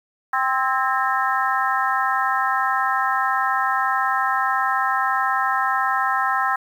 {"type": "harmonic tone with a mistuned harmonic", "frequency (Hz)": 261.6, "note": "C4", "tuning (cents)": 0, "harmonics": [3, 4, 5, 6, 7], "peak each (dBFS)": [-24, -23, -23, -27, -27], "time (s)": [0.33, 6.56], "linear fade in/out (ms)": 5, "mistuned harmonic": 6, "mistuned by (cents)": 59, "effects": ["8-bit"]}